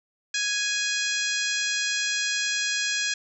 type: harmonic tone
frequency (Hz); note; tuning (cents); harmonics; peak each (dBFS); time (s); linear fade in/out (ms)
830.6; G#5; 0; 2 / 3 / 4 / 5 / 6 / 7 / 8 / 9; -29 / -31 / -32 / -33 / -34 / -34 / -35 / -36; 0.34-3.14; 5
effects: none